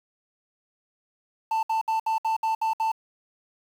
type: tone bursts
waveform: triangle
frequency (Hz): 888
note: A5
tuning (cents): +16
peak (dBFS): -20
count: 8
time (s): 1.51-2.918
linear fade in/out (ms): 5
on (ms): 120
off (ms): 64
effects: 8-bit

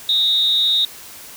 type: tone with amplitude modulation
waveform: sine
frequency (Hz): 3729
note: A#7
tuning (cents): 0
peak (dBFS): -10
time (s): 0.09-0.85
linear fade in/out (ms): 2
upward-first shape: sine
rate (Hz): 258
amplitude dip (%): 75
effects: white hiss -38 dBFS RMS until 1.36 s

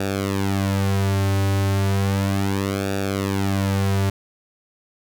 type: tone with flanger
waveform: sawtooth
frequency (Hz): 98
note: G2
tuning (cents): 0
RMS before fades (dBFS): -21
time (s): 0-4.1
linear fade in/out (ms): 5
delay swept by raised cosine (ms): 0.96 to 4.36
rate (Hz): 0.34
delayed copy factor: -0.9
effects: none

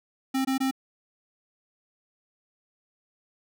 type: tone bursts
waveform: square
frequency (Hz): 265.4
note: C4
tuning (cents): +25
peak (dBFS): -24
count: 3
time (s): 0.34-0.712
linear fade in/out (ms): 10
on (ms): 110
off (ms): 21
effects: none

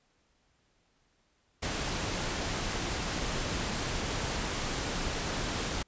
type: noise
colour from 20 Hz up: pink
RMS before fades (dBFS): -33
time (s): 1.62-5.83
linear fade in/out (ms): 10
effects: pink hiss -71 dBFS RMS until 5.87 s + resampled to 16000 Hz

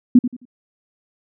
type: tone with echo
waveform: sine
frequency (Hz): 246.9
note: B3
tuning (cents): 0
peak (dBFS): -5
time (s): 0.15-0.19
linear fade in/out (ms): 5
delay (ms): 88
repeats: 3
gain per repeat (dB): -12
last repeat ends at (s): 0.454
effects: none

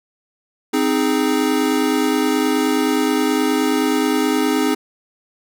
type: chord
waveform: square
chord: Ab major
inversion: first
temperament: equal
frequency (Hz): 261.6 / 311.1 / 415.3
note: C4 / Eb4 / Ab4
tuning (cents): 0 / 0 / 0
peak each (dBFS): -20 / -20 / -22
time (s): 0.73-4.75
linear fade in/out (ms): 10
effects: none

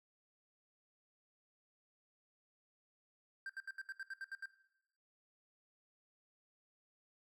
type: tone bursts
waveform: triangle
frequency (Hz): 1574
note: G6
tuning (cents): +7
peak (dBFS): -40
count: 10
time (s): 3.46-4.458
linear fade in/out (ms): 2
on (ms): 35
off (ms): 72
effects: noise-tail reverb RT60 0.8 s tail -17 dB re dry

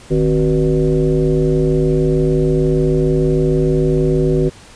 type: tone with frequency modulation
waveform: sine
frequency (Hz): 264.2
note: C4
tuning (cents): +17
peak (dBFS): -11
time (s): 0.1-4.5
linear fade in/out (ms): 20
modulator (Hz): 111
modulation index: 1.8
effects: pink hiss -41 dBFS RMS until 4.75 s + resampled to 22050 Hz

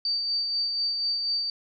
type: tone with tremolo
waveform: sine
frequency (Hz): 4618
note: D8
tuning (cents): -30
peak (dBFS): -23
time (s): 0.05-1.5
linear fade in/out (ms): 2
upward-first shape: sine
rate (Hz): 4.1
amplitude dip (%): 35
effects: none

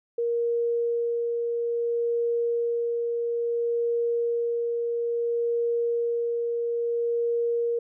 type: tone with tremolo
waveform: sine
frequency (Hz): 470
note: A#4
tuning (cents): +14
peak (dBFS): -22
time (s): 0.18-7.79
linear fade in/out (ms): 5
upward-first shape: sine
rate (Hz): 0.59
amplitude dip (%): 25
effects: none

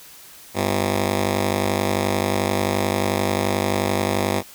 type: ring-modulated tone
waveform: 10% pulse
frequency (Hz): 147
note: D3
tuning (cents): +2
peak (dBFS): -8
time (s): 0.54-4.43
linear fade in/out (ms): 50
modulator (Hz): 47.8
effects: white hiss -44 dBFS RMS until 4.54 s

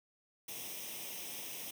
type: noise with comb filter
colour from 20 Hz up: white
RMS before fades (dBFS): -44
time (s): 0.48-1.71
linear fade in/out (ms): 5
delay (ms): 0.34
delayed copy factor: +0.7
effects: high-pass 150 Hz 12 dB/octave

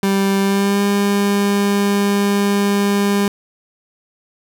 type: tone with pitch glide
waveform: 30% pulse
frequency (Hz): 196 to 201.5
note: G3 to G3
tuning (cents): 0 to +48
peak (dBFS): -11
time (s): 0.03-3.28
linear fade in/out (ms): 2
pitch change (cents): +48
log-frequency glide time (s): 0.41-0.82
effects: none

